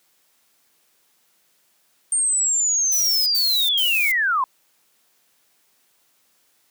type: linear sweep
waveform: sine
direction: down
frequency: 8790 to 983 Hz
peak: -17 dBFS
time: 2.12-4.44 s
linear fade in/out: 2 ms
type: noise bursts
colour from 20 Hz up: violet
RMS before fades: -27 dBFS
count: 3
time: 2.92-4.116 s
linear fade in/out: 0 ms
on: 340 ms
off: 88 ms
effects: white hiss -63 dBFS RMS until 6.7 s + high-pass 150 Hz 12 dB/octave